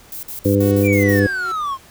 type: noise bursts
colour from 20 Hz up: violet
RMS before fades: -30 dBFS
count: 7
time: 0.12-1.196 s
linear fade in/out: 2 ms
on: 110 ms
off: 51 ms
type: harmonic tone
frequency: 100.1 Hz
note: G2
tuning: 37 cents sharp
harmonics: 1 / 2 / 3 / 4 / 5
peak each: -17 / -20 / -17 / -22 / -18 dBFS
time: 0.45-1.27 s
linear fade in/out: 5 ms
type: tone with tremolo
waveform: sawtooth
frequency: 370 Hz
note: F#4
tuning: in tune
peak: -26 dBFS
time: 0.6-1.52 s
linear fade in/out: 5 ms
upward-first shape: sine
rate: 2.3 Hz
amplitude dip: 65%
type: exponential sweep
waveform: triangle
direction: down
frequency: 2435 to 1046.5 Hz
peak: -18 dBFS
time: 0.83-1.78 s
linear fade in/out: 50 ms
effects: pink hiss -46 dBFS RMS until 1.9 s